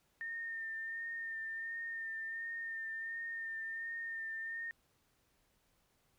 sine tone with vibrato, 1817 Hz, A#6, 45 cents flat, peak -39 dBFS, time 0.21-4.71 s, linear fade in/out 0 ms, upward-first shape sine, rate 1.4 Hz, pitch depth 21 cents each way, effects pink hiss -75 dBFS RMS until 6.18 s

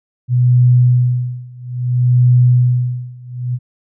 sine tone with tremolo, 123.9 Hz, B2, 6 cents sharp, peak -6 dBFS, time 0.28-3.59 s, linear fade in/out 50 ms, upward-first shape sine, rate 0.6 Hz, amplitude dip 95%, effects none

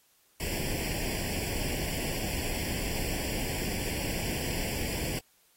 pink noise with comb filter, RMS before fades -33 dBFS, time 0.4-5.19 s, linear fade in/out 2 ms, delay 0.39 ms, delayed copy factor +0.9, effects white hiss -66 dBFS RMS until 5.56 s + AAC 48 kbps

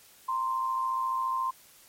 sine tone pair together, 932.3 / 1046.5 Hz, A#5 / C6, 0 / 0 cents, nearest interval major second, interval 200 cents, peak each -35 / -27 dBFS, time 0.28-1.51 s, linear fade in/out 10 ms, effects white hiss -56 dBFS RMS until 1.88 s + MP3 64 kbps

